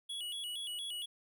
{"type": "tone with vibrato", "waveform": "square", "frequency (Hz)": 3136, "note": "G7", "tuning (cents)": 0, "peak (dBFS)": -39, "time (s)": [0.09, 1.06], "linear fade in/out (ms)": 10, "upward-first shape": "square", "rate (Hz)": 4.3, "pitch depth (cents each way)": 120, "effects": []}